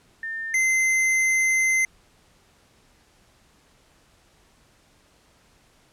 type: tone pair in turn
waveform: sine / square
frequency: 1800 / 2069 Hz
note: A6 / C7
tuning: +39 / -20 cents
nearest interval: major second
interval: 241 cents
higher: second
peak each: -28 / -19 dBFS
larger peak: second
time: 0.23-0.54 / 0.54-1.85 s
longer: second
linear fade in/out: 2 ms
effects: pink hiss -59 dBFS RMS until 5.92 s + low-pass 10000 Hz 12 dB/octave